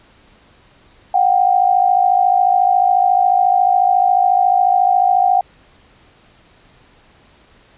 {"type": "tone pair together", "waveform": "sine", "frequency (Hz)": [725, 779.1], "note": ["F#5", "G5"], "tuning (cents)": [-35, -11], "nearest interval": "minor second", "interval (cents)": 124, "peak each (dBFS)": -13, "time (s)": [1.14, 5.41], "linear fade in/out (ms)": 5, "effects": ["pink hiss -50 dBFS RMS until 7.77 s", "resampled to 8000 Hz"]}